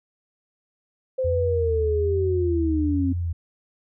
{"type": "linear sweep", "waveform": "sine", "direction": "down", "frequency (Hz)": [523, 261.6], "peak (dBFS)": -21, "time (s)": [1.18, 3.13], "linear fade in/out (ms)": 10}
{"type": "tone with vibrato", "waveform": "sine", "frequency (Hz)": 82.3, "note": "E2", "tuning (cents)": -2, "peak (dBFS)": -23, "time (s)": [1.24, 3.33], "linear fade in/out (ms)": 10, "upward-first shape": "sine", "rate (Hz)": 1.2, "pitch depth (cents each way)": 120}
{"effects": []}